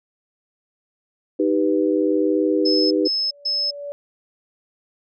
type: chord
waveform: sine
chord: Eb augmented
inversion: none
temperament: equal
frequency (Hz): 311.1 / 392 / 493.9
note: Eb4 / G4 / B4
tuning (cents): 0 / 0 / 0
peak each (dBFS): -19 / -21 / -22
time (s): 1.39-3.08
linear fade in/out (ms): 10
type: tone bursts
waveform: sine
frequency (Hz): 5200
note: E8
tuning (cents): -24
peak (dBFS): -19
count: 3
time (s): 2.65-3.71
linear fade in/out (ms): 10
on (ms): 260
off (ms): 140
type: tone with exponential growth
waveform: sine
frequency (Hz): 574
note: D5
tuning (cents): -40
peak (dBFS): -26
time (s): 2.81-3.92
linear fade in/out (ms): 0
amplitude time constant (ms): 240
effects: none